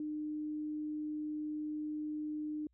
sine tone, 303.2 Hz, D#4, 45 cents flat, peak -36 dBFS, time 0-2.67 s, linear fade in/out 2 ms, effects added 60 Hz sine -70 dBFS peak until 2.73 s

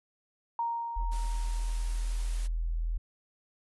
sine tone with exponential decay, 932.3 Hz, A#5, in tune, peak -27 dBFS, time 0.59-2.48 s, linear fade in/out 2 ms, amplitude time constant 410 ms
sine tone, 41.2 Hz, E1, in tune, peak -28 dBFS, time 0.96-2.98 s, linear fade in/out 10 ms
white noise, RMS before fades -47 dBFS, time 1.11-2.48 s, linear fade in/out 20 ms
effects resampled to 24000 Hz

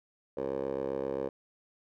10% pulse tone with band-pass filter, 67.6 Hz, C#2, 43 cents flat, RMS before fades -34 dBFS, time 0.37-1.29 s, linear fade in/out 5 ms, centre 520 Hz, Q 4.7, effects none

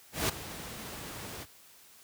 pink noise with ADSR envelope, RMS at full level -27 dBFS, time 0.12-1.46 s, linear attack 170 ms, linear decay 10 ms, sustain -15 dB, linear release 38 ms, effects white hiss -57 dBFS RMS until 2.03 s + high-pass 60 Hz 12 dB/octave

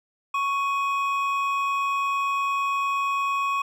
triangle tone pair together, 1108.7 / 2520 Hz, C#6 / D#7, 0 / +21 cents, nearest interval octave + major second, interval 1421 cents, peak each -21 / -29 dBFS, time 0.34-3.62 s, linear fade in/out 5 ms, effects none

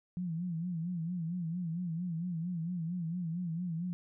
sine tone with vibrato, 171.1 Hz, F3, 35 cents flat, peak -33 dBFS, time 0.17-3.93 s, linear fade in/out 0 ms, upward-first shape sine, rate 4.4 Hz, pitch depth 110 cents each way, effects none

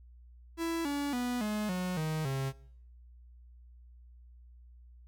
45% pulse tone with pitch steps, 332 / 285.7 / 245.9 / 211.6 / 182.07 / 156.68 / 134.83 Hz, E4 / D4 / B3 / G#3 / F#3 / D#3 / C#3, +12 / -48 / -7 / +33 / -28 / +12 / -48 cents, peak -31 dBFS, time 0.57-2.53 s, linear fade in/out 50 ms, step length 280 ms, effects noise-tail reverb RT60 0.7 s tail -22 dB re dry + added 60 Hz sine -52 dBFS peak until 5.07 s

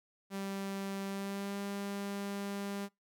sawtooth tone with pitch glide, 196 to 200 Hz, G3 to G3, 0 to +35 cents, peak -33 dBFS, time 0.3-2.89 s, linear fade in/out 50 ms, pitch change +35 cents, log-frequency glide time 1.07-1.58 s, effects noise-tail reverb RT60 0.2 s tail -24 dB re dry

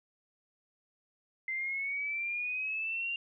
sine exponential sweep, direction up, 2070 to 2791 Hz, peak -32 dBFS, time 1.48-3.16 s, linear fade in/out 2 ms, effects none

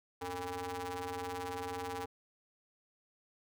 sawtooth ring-modulated tone, 177.4 Hz, F3, 27 cents sharp, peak -31 dBFS, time 0.21-2.06 s, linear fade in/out 10 ms, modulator 630 Hz, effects none

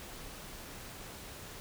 silence, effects pink hiss -47 dBFS RMS until 1.6 s

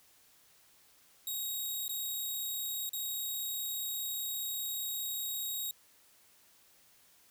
5% pulse tone with dropouts, 3787 Hz, A#7, 27 cents sharp, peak -27 dBFS, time 1.27-5.71 s, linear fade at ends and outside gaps 2 ms, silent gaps 1.881-1.893 / 2.893-2.932 s, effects white hiss -64 dBFS RMS until 7.3 s

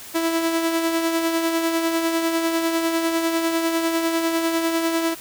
sawtooth tone with tremolo, 329.6 Hz, E4, in tune, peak -14 dBFS, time 0.14-5.15 s, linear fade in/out 20 ms, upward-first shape sine, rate 10 Hz, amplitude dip 40%, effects white hiss -39 dBFS RMS until 5.2 s

